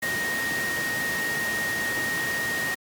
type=tone in noise; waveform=sine; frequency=1864.7 Hz; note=A#6; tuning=in tune; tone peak=-26 dBFS; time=0.02-2.75 s; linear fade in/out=10 ms; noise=pink; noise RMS=-31 dBFS; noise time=0.02-2.75 s; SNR=+2 dB; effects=high-pass 150 Hz 12 dB/octave + Opus 48 kbps